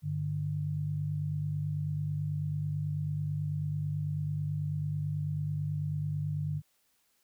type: tone pair together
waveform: sine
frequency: 100 / 149.13 Hz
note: G2 / D3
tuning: +35 / +27 cents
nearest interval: perfect fifth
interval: 692 cents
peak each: -36 / -31 dBFS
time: 0.02-6.62 s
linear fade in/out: 50 ms
effects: white hiss -72 dBFS RMS until 7.23 s